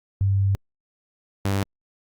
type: tone pair in turn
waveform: sine / sawtooth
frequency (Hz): 98 / 98.62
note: G2 / G2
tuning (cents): 0 / +11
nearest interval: unison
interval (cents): 11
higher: second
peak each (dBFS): -17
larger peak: neither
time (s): 0.21-0.55 / 1.45-1.63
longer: first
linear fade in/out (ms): 0
effects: Opus 48 kbps